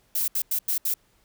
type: noise bursts at uneven times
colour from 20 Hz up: violet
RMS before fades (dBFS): -25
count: 5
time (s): 0.15-0.28 / 0.35-0.42 / 0.51-0.59 / 0.68-0.78 / 0.85-0.94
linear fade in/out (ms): 5
effects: pink hiss -64 dBFS RMS until 1.24 s